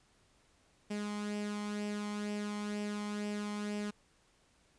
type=tone with flanger; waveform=sawtooth; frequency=207.7 Hz; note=G#3; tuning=in tune; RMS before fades=-38 dBFS; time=0.9-3.91 s; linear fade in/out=10 ms; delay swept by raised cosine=0.37 to 0.95 ms; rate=2.1 Hz; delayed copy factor=+0.5; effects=pink hiss -69 dBFS RMS until 4.78 s + resampled to 22050 Hz